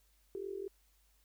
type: tone with amplitude modulation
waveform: sine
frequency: 392 Hz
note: G4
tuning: in tune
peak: -35 dBFS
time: 0.35-0.68 s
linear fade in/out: 0 ms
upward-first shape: sine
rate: 44.8 Hz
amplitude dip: 85%
effects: added 50 Hz sine -69 dBFS peak until 1.24 s + white hiss -73 dBFS RMS until 1.24 s